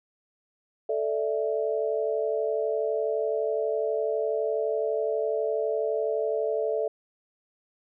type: chord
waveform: sine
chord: A suspended fourth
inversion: none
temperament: equal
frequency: 440 / 587.3 / 659.3 Hz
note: A4 / D5 / E5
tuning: 0 / 0 / 0 cents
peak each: -27 / -30 / -30 dBFS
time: 0.89-6.88 s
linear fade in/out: 5 ms
effects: none